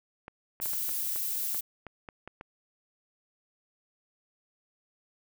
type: clicks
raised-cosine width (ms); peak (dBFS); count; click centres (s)
0.5; -27; 11; 0.281 / 0.601 / 0.658 / 0.734 / 0.892 / 1.16 / 1.546 / 1.867 / 2.088 / 2.276 / 2.411
type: noise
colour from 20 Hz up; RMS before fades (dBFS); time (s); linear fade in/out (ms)
violet; -32; 0.61-1.61; 10
effects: none